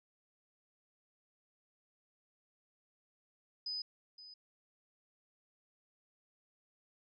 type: tone with echo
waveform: sine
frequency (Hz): 5000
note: D#8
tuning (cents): +8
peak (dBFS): -37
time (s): 3.66-3.82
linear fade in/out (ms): 5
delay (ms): 520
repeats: 1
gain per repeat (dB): -14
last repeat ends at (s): 4.34
effects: none